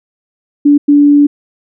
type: tone bursts at uneven times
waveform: sine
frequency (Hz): 289.4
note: D4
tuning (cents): -25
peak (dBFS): -3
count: 2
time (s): 0.65-0.78 / 0.88-1.27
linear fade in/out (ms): 10
effects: none